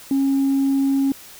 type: tone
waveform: sine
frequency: 273.2 Hz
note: C#4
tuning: 25 cents flat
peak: -14 dBFS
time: 0.11-1.12 s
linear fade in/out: 2 ms
effects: tanh soft clip ceiling -13 dBFS + white hiss -42 dBFS RMS until 1.39 s